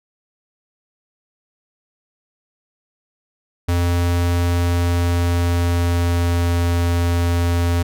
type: tone with pitch glide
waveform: square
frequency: 87 to 86.25 Hz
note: F2 to F2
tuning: -6 to -21 cents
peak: -16 dBFS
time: 3.68-7.83 s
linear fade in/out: 10 ms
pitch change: -15 cents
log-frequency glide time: 4.43-6.62 s
effects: none